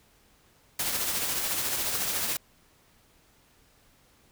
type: noise with tremolo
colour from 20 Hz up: white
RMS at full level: -28 dBFS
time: 0.79-2.37 s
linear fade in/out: 5 ms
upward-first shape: sine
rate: 14 Hz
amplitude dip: 35%
effects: pink hiss -62 dBFS RMS until 4.31 s